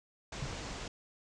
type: low-pass noise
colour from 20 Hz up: pink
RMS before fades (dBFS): -42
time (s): 0.32-0.88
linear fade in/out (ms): 5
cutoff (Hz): 7600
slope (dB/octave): 48
type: tone with exponential decay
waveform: sine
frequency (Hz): 136.5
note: C#3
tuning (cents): -26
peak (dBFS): -31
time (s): 0.42-0.55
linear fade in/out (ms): 5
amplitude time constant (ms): 27
effects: none